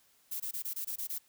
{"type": "noise bursts", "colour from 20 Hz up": "violet", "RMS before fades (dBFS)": -37, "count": 8, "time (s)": [0.31, 1.185], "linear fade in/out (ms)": 10, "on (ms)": 91, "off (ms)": 21, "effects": ["white hiss -67 dBFS RMS until 1.28 s"]}